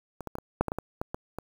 clicks, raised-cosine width 1 ms, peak -23 / -21 / -20 / -22 / -8 / -15 / -16 / -17 / -16 / -18 / -20 dBFS, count 11, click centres 0.207 / 0.273 / 0.354 / 0.385 / 0.61 / 0.683 / 0.719 / 0.786 / 1.015 / 1.145 / 1.386 s, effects 7-bit

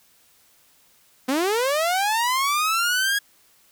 sawtooth linear sweep, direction up, 246.9 to 1661.2 Hz, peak -16 dBFS, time 1.28-3.19 s, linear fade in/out 10 ms, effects white hiss -58 dBFS RMS until 3.71 s

